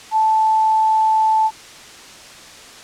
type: tone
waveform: sine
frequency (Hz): 876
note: A5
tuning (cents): -8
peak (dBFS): -12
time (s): 0.11-1.51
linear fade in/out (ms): 50
effects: white hiss -39 dBFS RMS until 2.83 s + low-pass 7000 Hz 12 dB/octave